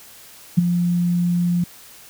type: tone with ADSR envelope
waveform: sine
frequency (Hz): 174.9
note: F3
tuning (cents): +3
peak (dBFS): -7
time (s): 0.57-1.64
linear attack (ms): 15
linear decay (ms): 14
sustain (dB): -9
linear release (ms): 4
effects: white hiss -44 dBFS RMS until 2.09 s